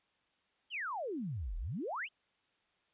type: exponential two-way sweep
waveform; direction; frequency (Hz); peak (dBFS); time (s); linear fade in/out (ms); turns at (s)
sine; down then up; 3276 to 36.71 to 3276; -36; 0.7-2.09; 50; 1.57
effects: white hiss -75 dBFS RMS until 2.93 s + resampled to 8000 Hz